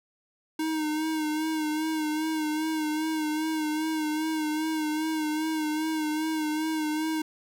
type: tone with vibrato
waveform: square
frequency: 311.1 Hz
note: D#4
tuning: in tune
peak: -27 dBFS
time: 0.59-7.22 s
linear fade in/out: 5 ms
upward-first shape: sine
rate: 2.5 Hz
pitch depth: 39 cents each way
effects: none